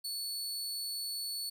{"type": "tone", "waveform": "sawtooth", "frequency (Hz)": 4435, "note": "C#8", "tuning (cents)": 0, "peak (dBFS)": -33, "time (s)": [0.04, 1.5], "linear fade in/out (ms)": 10, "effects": []}